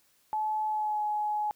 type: tone with pitch glide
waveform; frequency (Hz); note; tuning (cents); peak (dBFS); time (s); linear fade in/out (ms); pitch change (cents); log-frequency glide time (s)
sine; 860 to 842.8; A5 to G#5; -40 to +25; -27; 0.33-1.51; 0; -35; 0.67-1.03
effects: white hiss -67 dBFS RMS until 1.55 s